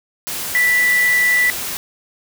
sine tone in noise, 1971 Hz, B6, 4 cents flat, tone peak -12 dBFS, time 0.55-1.5 s, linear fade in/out 0 ms, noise white, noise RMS -25 dBFS, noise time 0.27-1.77 s, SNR +10 dB, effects none

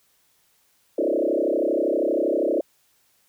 sine tone with frequency modulation, 450 Hz, A4, 39 cents sharp, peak -19 dBFS, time 0.98-2.61 s, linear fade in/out 5 ms, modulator 32.6 Hz, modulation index 4.7, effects white hiss -64 dBFS RMS until 3.28 s

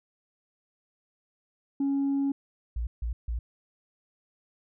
sine tone, 277.2 Hz, C#4, in tune, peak -22 dBFS, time 1.8-2.32 s, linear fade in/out 5 ms
sine tone bursts, 58.1 Hz, A#1, 5 cents flat, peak -27 dBFS, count 3, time 2.76-3.39 s, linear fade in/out 5 ms, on 110 ms, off 150 ms
effects tanh soft clip ceiling -22 dBFS

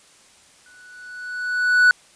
triangle tone with exponential growth, 1480 Hz, F#6, in tune, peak -7 dBFS, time 0.66-1.91 s, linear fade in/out 1 ms, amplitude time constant 270 ms, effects white hiss -52 dBFS RMS until 2.15 s + resampled to 22050 Hz

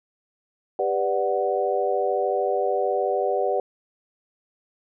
sine chord, G major seventh, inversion none, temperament equal with one note detuned, 395.2 / 493.9 / 587.3 / 740 Hz, G4 / B4 / D5 / F#5, +14 / 0 / 0 / 0 cents, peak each -26 dBFS, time 0.79-3.6 s, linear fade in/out 2 ms, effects none

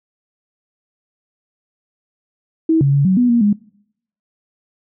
sine tone with pitch steps, 322.5 / 139.1 / 141.1 / 187.3 / 245.5 / 236.3 / 206.2 Hz, E4 / C#3 / C#3 / F#3 / B3 / A#3 / G#3, -38 / +6 / +31 / +21 / -10 / +24 / -12 cents, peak -10 dBFS, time 2.69-3.53 s, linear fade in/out 5 ms, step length 120 ms, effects noise-tail reverb RT60 0.7 s tail -23 dB re dry

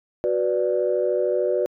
sine chord, B minor, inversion second, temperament equal, 370 / 493.9 / 587.3 Hz, F#4 / B4 / D5, 0 / 0 / 0 cents, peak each -23 dBFS, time 0.24-1.66 s, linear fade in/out 0 ms, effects tanh soft clip ceiling -10 dBFS

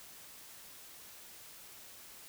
silence, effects white hiss -53 dBFS RMS until 2.28 s

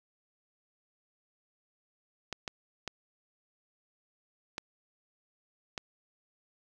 clicks, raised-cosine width 0.2 ms, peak -18 dBFS, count 5, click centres 2.327 / 2.478 / 2.877 / 4.581 / 5.778 s, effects none

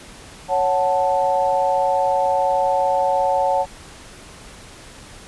sine chord, F# minor, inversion second, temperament equal, 554.4 / 740 / 880 Hz, C#5 / F#5 / A5, 0 / 0 / 0 cents, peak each -20 dBFS, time 0.48-3.66 s, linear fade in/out 50 ms, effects pink hiss -41 dBFS RMS until 5.27 s + resampled to 24000 Hz

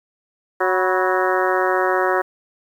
harmonic tone with a mistuned harmonic, 185 Hz, F#3, in tune, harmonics 2 / 3 / 4 / 5 / 6 / 7 / 8 / 9 / 10, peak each -21 / -23 / -24 / -25 / -26 / -26 / -27 / -28 / -28 dBFS, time 0.6-2.22 s, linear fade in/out 10 ms, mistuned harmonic 5, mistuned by +85 cents, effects 8-bit

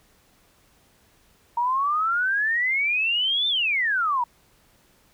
sine exponential two-way sweep, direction up then down, 932.3 to 3600 to 932.3 Hz, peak -20 dBFS, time 1.57-4.24 s, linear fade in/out 5 ms, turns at 3.48 s, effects pink hiss -60 dBFS RMS until 5.13 s

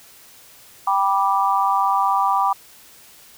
sine chord, G major, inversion none, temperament just, 784 / 980 / 1176 Hz, G5 / B5 / D6, 0 / -14 / +2 cents, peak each -20 dBFS, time 0.87-2.53 s, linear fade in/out 5 ms, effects white hiss -47 dBFS RMS until 3.37 s

